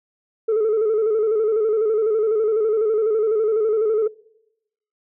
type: tone with vibrato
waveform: sine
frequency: 435 Hz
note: A4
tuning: 20 cents flat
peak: -14 dBFS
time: 0.48-4.08 s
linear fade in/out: 10 ms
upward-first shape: square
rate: 12 Hz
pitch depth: 53 cents each way
effects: noise-tail reverb RT60 0.9 s tail -24 dB re dry + tanh soft clip ceiling -14 dBFS